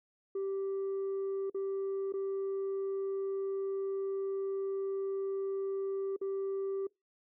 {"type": "tone with dropouts", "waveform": "sine", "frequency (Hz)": 390, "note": "G4", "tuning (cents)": -9, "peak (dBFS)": -30, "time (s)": [0.35, 6.87], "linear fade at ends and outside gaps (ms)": 5, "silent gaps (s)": [[1.499, 1.545], [2.124, 2.137], [6.164, 6.213]], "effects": ["noise-tail reverb RT60 0.2 s tail -25 dB re dry", "tanh soft clip ceiling -31 dBFS"]}